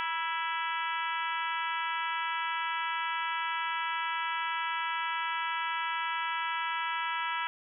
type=harmonic tone with a mistuned harmonic; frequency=331 Hz; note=E4; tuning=7 cents sharp; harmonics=3 / 4 / 5 / 6 / 7 / 8 / 9 / 10; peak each=-34 / -36 / -38 / -40 / -41 / -42 / -43 / -44 dBFS; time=0-7.47 s; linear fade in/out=0 ms; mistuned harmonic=3; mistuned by=-40 cents; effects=none